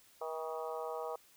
harmonic tone with a mistuned harmonic, 160 Hz, D#3, 49 cents sharp, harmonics 3 / 4 / 5 / 6 / 7 / 8, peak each -41 / -43 / -45 / -47 / -48 / -49 dBFS, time 0.21-1.16 s, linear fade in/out 5 ms, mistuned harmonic 8, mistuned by -47 cents, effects white hiss -64 dBFS RMS until 1.36 s

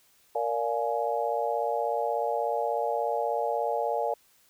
sine chord, Bb dominant seventh, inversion none, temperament just, 466.2 / 582.7 / 699.2 / 839.1 Hz, Bb4 / D5 / F5 / Ab5, 0 / -14 / +2 / +18 cents, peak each -31 dBFS, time 0.35-4.14 s, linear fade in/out 5 ms, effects white hiss -63 dBFS RMS until 4.49 s

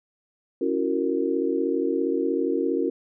sine chord, F# dominant seventh, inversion second, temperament just, 277.5 / 333 / 370 / 462.5 Hz, C#4 / E4 / F#4 / A#4, +2 / +18 / 0 / -14 cents, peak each -27 dBFS, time 0.61-2.9 s, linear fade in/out 5 ms, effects none

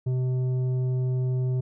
sine tone with tanh clipping, 127.7 Hz, C3, 42 cents flat, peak -24 dBFS, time 0.06-1.61 s, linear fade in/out 10 ms, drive 8 dB, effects none

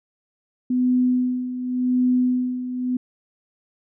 sine tone with tremolo, 251 Hz, B3, 28 cents sharp, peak -15 dBFS, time 0.7-2.97 s, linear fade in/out 5 ms, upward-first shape sine, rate 0.89 Hz, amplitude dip 70%, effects none

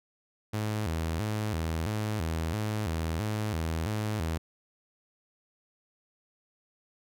sawtooth tone with vibrato, 93.2 Hz, F#2, 13 cents sharp, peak -25 dBFS, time 0.53-4.38 s, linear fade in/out 10 ms, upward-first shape square, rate 1.5 Hz, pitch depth 240 cents each way, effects none

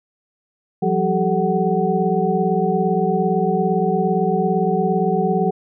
sine tone cluster, 173.2 / 190.8 / 387 / 435.3 / 747 Hz, F3 / G3 / G4 / A4 / F#5, -14 / -47 / -22 / -19 / +16 cents, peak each -22 dBFS, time 0.82-5.51 s, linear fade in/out 10 ms, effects none

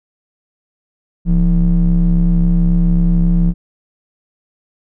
triangle ring-modulated tone, 69.3 Hz, C#2, in tune, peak -4 dBFS, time 1.25-3.54 s, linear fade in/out 50 ms, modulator 103 Hz, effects none

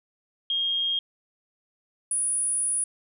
sine tone pair in turn, 3238 / 9768 Hz, G#7 / D#9, -45 / -33 cents, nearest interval octave + perfect fifth, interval 1912 cents, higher second, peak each -23 dBFS, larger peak neither, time 0.5-0.99 / 2.11-2.84 s, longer second, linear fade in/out 2 ms, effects none

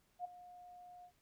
sine tone with ADSR envelope, 715 Hz, F5, 41 cents sharp, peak -37 dBFS, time 0.19-1.12 s, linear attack 56 ms, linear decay 12 ms, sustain -16 dB, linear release 75 ms, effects pink hiss -75 dBFS RMS until 1.21 s

